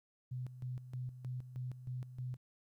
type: tone with tremolo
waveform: sine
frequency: 126.1 Hz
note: B2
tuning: 36 cents sharp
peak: -38 dBFS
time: 0.31-2.37 s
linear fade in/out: 10 ms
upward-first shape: square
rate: 3.2 Hz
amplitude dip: 70%
effects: 13-bit